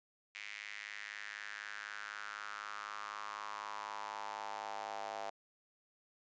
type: tone with high-pass filter sweep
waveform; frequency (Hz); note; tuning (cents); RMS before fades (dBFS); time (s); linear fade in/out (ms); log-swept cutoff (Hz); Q
square; 52; G#1; +3; -45; 0.35-5.3; 0; 2200 to 710; 4.1
effects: resampled to 16000 Hz